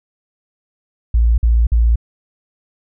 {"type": "tone bursts", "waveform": "sine", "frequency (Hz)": 57.4, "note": "A#1", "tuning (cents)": -26, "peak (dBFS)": -9, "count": 3, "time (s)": [1.14, 1.958], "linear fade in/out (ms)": 5, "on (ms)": 240, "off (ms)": 49, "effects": []}